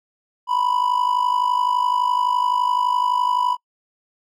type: tone with amplitude modulation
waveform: triangle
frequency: 988 Hz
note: B5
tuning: in tune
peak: -12 dBFS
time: 0.47-3.57 s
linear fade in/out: 50 ms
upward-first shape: sine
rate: 51.8 Hz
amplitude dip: 75%
effects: noise-tail reverb RT60 0.1 s tail -25 dB re dry